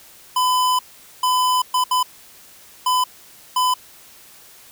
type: tone bursts at uneven times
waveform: square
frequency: 1007 Hz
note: B5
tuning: 33 cents sharp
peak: -16 dBFS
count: 6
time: 0.36-0.79 / 1.23-1.62 / 1.74-1.84 / 1.91-2.03 / 2.86-3.04 / 3.56-3.74 s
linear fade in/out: 5 ms
effects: white hiss -46 dBFS RMS until 4.71 s